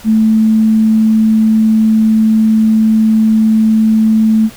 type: tone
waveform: sine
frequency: 219.6 Hz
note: A3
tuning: 3 cents flat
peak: -6 dBFS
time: 0.04-4.5 s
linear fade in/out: 50 ms
effects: pink hiss -36 dBFS RMS until 4.56 s